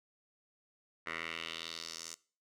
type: tone with band-pass filter sweep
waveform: 10% pulse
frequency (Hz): 82.41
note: E2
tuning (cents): 0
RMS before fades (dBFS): -43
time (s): 1.06-2.15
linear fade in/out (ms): 10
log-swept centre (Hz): 1800 to 6900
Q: 2.4
effects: noise-tail reverb RT60 0.4 s tail -21 dB re dry